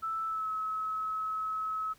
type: tone with pitch glide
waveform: sine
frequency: 1318.5 to 1288.4 Hz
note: E6 to E6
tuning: 0 to -40 cents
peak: -31 dBFS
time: 0.02-1.94 s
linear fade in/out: 20 ms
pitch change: -40 cents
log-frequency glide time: 0.27-0.49 s
effects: pink hiss -62 dBFS RMS until 1.98 s